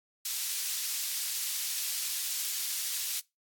pink high-pass noise, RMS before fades -34 dBFS, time 0.25-3.2 s, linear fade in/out 5 ms, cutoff 4300 Hz, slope 12 dB/octave, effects noise-tail reverb RT60 0.2 s tail -21 dB re dry + AAC 64 kbps

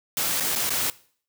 white noise with dropouts, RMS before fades -25 dBFS, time 0.17-0.9 s, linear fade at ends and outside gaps 1 ms, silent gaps 0.4-0.405 / 0.553-0.559 / 0.694-0.704 s, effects noise-tail reverb RT60 0.5 s tail -20 dB re dry + high-pass 100 Hz 12 dB/octave

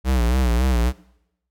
square tone with vibrato, 61.74 Hz, B1, in tune, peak -17 dBFS, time 0.04-0.93 s, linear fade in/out 50 ms, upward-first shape sine, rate 3.6 Hz, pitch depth 110 cents each way, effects noise-tail reverb RT60 0.8 s tail -21 dB re dry

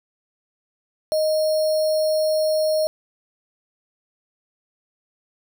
sine tone with sample-and-hold, 622.3 Hz, D#5, in tune, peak -17 dBFS, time 1.12-2.87 s, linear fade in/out 0 ms, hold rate 4900 Hz, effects none

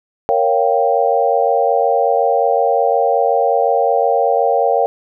sine chord, G half-diminished seventh, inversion first, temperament equal, 466.2 / 554.4 / 698.5 / 784 Hz, Bb4 / Db5 / F5 / G5, 0 / 0 / 0 / 0 cents, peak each -17 dBFS, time 0.29-4.86 s, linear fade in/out 0 ms, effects none

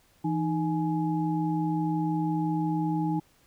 sine tone cluster, 164.8 / 310.6 / 838 Hz, E3 / D#4 / G#5, 0 / -3 / +15 cents, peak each -28 / -28 / -33 dBFS, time 0.24-3.2 s, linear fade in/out 10 ms, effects pink hiss -63 dBFS RMS until 3.46 s

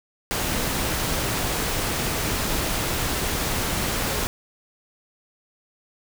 pink noise, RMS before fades -25 dBFS, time 0.31-4.27 s, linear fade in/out 0 ms, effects none

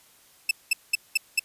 sawtooth tone bursts, 2637 Hz, E7, in tune, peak -15 dBFS, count 5, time 0.49-1.395 s, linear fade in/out 5 ms, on 21 ms, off 200 ms, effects white hiss -57 dBFS RMS until 1.44 s + resampled to 32000 Hz

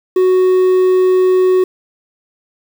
triangle tone with quantisation, 370 Hz, F#4, in tune, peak -6 dBFS, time 0.16-1.64 s, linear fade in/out 5 ms, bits 6, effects none

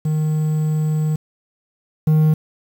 triangle tone pair in turn, 154.3 / 155.28 Hz, D#3 / D#3, -14 / -3 cents, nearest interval unison, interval 11 cents, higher second, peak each -14 / -9 dBFS, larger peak second, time 0.05-1.16 / 2.07-2.34 s, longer first, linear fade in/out 5 ms, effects 7-bit

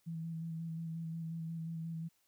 sine tone with vibrato, 163.9 Hz, E3, 10 cents flat, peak -38 dBFS, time 0.06-2.09 s, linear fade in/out 20 ms, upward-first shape square, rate 5.6 Hz, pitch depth 18 cents each way, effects white hiss -75 dBFS RMS until 2.27 s

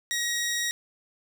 15% pulse tone, 1894 Hz, A#6, 27 cents sharp, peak -20 dBFS, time 0.11-0.71 s, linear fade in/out 0 ms, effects none

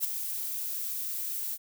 violet noise with ADSR envelope, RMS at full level -26 dBFS, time 0-1.58 s, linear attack 45 ms, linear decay 5 ms, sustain -8 dB, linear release 43 ms, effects none

